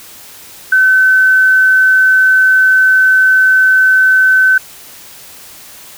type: tone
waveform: sine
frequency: 1524 Hz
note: G6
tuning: 49 cents flat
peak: -5 dBFS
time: 0.72-4.58 s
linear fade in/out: 5 ms
effects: white hiss -35 dBFS RMS until 5.97 s